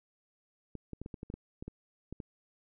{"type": "clicks", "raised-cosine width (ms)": 3, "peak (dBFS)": -28, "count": 12, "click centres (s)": [0.753, 0.933, 1.016, 1.061, 1.142, 1.231, 1.301, 1.34, 1.625, 1.68, 2.126, 2.202], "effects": []}